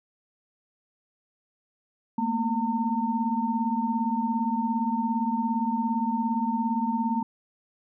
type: tone cluster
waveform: sine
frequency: 221.4 / 238.8 / 909 Hz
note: A3 / A#3 / A#5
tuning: +11 / +42 / -44 cents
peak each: -28 dBFS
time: 2.18-7.23 s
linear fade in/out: 5 ms
effects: none